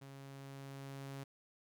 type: tone with level ramp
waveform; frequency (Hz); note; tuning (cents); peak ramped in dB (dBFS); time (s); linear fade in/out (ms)
sawtooth; 137.2; C#3; -17; -47 to -40; 0.01-1.24; 10
effects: none